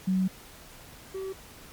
sine / triangle tone pair in turn, 187.5 / 383.1 Hz, F#3 / G4, +23 / -40 cents, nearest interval octave, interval 1237 cents, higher second, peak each -22 / -30 dBFS, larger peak first, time 0.07-0.28 / 1.14-1.33 s, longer first, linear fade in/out 10 ms, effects pink hiss -49 dBFS RMS until 1.72 s + MP3 96 kbps

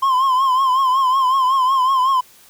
triangle tone with vibrato, 1046.5 Hz, C6, in tune, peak -11 dBFS, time 0.02-2.21 s, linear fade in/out 10 ms, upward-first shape triangle, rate 5.4 Hz, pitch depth 89 cents each way, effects white hiss -48 dBFS RMS until 2.49 s

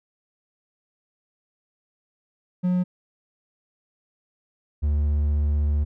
triangle tone pair in turn, 180.5 / 73.69 Hz, F#3 / D2, -43 / +6 cents, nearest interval octave + major third, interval 1551 cents, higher first, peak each -17 dBFS, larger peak neither, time 2.63-2.84 / 4.82-5.85 s, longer second, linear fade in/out 20 ms, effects none

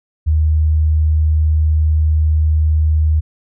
sine tone, 77.6 Hz, D#2, 4 cents flat, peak -10 dBFS, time 0.26-3.21 s, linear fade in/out 20 ms, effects none

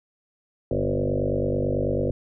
sine tone with frequency modulation, 309.5 Hz, D#4, 9 cents flat, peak -21 dBFS, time 0.71-2.11 s, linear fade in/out 2 ms, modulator 49.1 Hz, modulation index 5.4, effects none

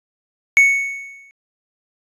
triangle tone with exponential decay, 2217 Hz, C#7, in tune, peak -4 dBFS, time 0.57-1.31 s, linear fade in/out 0 ms, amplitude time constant 160 ms, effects resampled to 24000 Hz

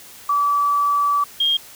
sine tone pair in turn, 1152 / 3228 Hz, D6 / G#7, -34 / -50 cents, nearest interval octave + tritone, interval 1784 cents, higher second, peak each -15 dBFS, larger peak neither, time 0.29-1.24 / 1.4-1.57 s, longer first, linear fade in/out 5 ms, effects white hiss -42 dBFS RMS until 1.75 s

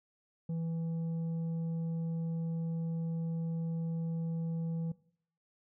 triangle tone with tanh clipping, 164.81 Hz, E3, in tune, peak -34 dBFS, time 0.49-4.92 s, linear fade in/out 5 ms, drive 10 dB, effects noise-tail reverb RT60 0.6 s tail -20 dB re dry

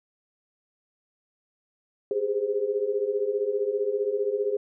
sine tone cluster, 399.7 / 414.9 / 518 Hz, G4 / G#4 / C5, +34 / -2 / -17 cents, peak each -29 / -26 / -31 dBFS, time 2.11-4.57 s, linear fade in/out 2 ms, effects none

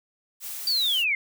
blue noise, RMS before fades -35 dBFS, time 0.4-1.05 s, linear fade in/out 50 ms
sine linear sweep, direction down, 4696 to 2067 Hz, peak -21 dBFS, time 0.67-1.15 s, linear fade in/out 2 ms
effects none

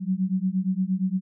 sine beating tone pair, 183.3 / 191.9 Hz, F#3 / G3, -16 / -37 cents, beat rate 8.6 Hz, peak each -25 dBFS, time 0-1.21 s, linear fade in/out 50 ms, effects none

